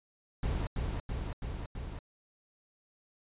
brown noise with echo, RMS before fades -32 dBFS, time 0.43-0.67 s, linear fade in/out 2 ms, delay 330 ms, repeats 4, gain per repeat -2 dB, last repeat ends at 1.99 s, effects resampled to 8000 Hz

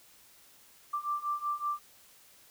sine beating tone pair, 1174.7 / 1180 Hz, D6 / D6, 0 / +8 cents, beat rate 5.3 Hz, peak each -35 / -33 dBFS, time 0.93-1.79 s, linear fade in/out 10 ms, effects white hiss -59 dBFS RMS until 2.5 s

